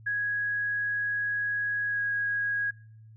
sine tone with pitch glide, 1661.2 to 1648.8 Hz, G#6 to G#6, 0 to -13 cents, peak -26 dBFS, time 0.06-2.71 s, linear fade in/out 10 ms, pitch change -13 cents, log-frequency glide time 1.88-2.01 s, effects noise-tail reverb RT60 0.7 s tail -25 dB re dry + added 110 Hz sine -48 dBFS peak until 3.16 s

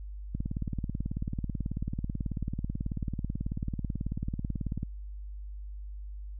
click train, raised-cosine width 5 ms, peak -20 dBFS, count 83, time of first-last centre 0.35-4.831 s, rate 18.3 Hz, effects added 50 Hz sine -38 dBFS peak until 6.39 s

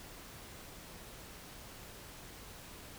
silence, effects pink hiss -51 dBFS RMS until 2.98 s

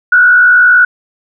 sine tone with frequency modulation, 1467 Hz, F#6, 15 cents flat, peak -3 dBFS, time 0.12-0.85 s, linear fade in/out 5 ms, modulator 59.3 Hz, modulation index 0.7, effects none

